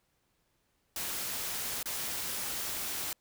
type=noise with dropouts; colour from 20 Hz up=white; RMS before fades=-36 dBFS; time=0.96-3.13 s; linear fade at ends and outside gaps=2 ms; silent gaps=1.829-1.857 s; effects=pink hiss -75 dBFS RMS until 3.2 s